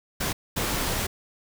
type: noise bursts at uneven times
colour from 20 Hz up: pink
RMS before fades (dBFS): -27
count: 2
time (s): 0.2-0.33 / 0.56-1.07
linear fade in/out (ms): 10
effects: none